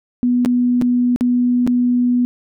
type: tone with dropouts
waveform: sine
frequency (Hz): 245.5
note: B3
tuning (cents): -10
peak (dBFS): -12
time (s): 0.23-2.25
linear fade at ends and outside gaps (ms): 0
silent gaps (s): 0.449-0.459 / 0.814-0.821 / 1.161-1.209 / 1.666-1.675
effects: none